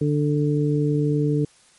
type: harmonic tone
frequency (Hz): 147.6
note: D3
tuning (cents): +9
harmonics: 1 / 2 / 3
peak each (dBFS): -20 / -23 / -25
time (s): 0.01-1.45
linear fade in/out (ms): 5
effects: white hiss -55 dBFS RMS until 1.78 s + MP3 48 kbps